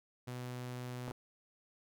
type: tone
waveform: sawtooth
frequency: 124.4 Hz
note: B2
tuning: 13 cents sharp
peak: -37 dBFS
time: 0.27-1.12 s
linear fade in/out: 10 ms
type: clicks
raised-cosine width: 1 ms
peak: -29 dBFS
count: 2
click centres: 1.081 / 1.112 s
effects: none